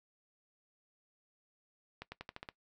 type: accelerating click train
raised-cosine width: 0.3 ms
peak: -27 dBFS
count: 7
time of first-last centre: 2.02-2.489 s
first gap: 100 ms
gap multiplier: 0.9
effects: noise-tail reverb RT60 0.1 s tail -18 dB re dry